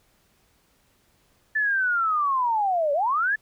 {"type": "linear two-way sweep", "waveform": "sine", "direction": "down then up", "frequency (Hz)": [1760, 554.4, 1760], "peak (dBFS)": -20, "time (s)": [1.55, 3.36], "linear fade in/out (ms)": 10, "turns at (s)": 2.93, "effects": ["pink hiss -64 dBFS RMS until 3.41 s"]}